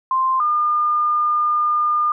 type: tone pair in turn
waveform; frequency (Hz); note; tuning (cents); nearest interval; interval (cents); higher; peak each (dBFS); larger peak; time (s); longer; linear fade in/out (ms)
sine; 1046.5 / 1209.9; C6 / D#6; 0 / -49; minor third; 251; second; -15; neither; 0.11-0.4 / 0.4-2.12; second; 2
effects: none